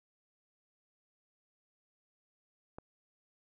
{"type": "click", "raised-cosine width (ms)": 1, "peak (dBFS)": -30, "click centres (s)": 2.785, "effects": []}